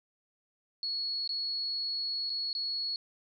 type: tone with dropouts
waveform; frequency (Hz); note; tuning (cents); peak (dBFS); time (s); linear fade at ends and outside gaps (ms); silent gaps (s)
sine; 4358; C#8; -30; -31; 0.83-2.96; 1; 1.276-1.292 / 2.296-2.301 / 2.53-2.55
effects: none